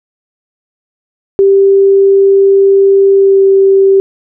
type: tone with pitch glide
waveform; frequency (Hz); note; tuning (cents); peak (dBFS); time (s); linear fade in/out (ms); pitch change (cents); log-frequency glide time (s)
sine; 392.5 to 389.1; G4 to G4; +2 to -13; -3; 1.39-4; 0; -15; 3.16-3.43
effects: none